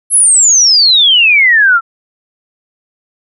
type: exponential sweep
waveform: sine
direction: down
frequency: 11110 to 1318.5 Hz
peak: -4 dBFS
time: 0.1-1.81 s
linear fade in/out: 50 ms
effects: none